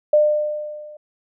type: tone with level ramp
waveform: sine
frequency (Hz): 601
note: D5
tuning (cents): +40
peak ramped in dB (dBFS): -9 to -37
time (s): 0.13-0.97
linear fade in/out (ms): 5
effects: none